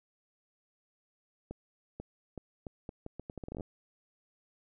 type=accelerating click train; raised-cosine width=2 ms; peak=-27 dBFS; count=17; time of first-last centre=1.51-3.608 s; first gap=490 ms; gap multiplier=0.77; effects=none